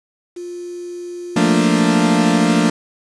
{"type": "tone", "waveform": "sine", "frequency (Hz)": 351.5, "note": "F4", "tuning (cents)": 11, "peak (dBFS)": -26, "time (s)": [0.36, 1.65], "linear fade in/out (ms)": 10}
{"type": "chord", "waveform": "40% pulse", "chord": "Bb major seventh", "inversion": "second", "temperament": "equal", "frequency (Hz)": [174.61, 220, 233.1, 293.7], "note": ["F3", "A3", "Bb3", "D4"], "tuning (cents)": [0, 0, 0, 0], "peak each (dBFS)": -17, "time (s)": [1.36, 2.7], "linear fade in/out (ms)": 5}
{"effects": ["resampled to 22050 Hz", "7-bit"]}